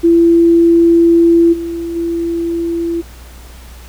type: tone with level steps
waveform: sine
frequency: 336.9 Hz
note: E4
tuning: 38 cents sharp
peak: -5 / -18 / -14 dBFS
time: 0.03-3.02 s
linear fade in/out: 20 ms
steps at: 1.52 / 1.95 s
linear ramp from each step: 20 ms
effects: added 60 Hz sine -33 dBFS peak until 3.88 s + pink hiss -40 dBFS RMS until 3.88 s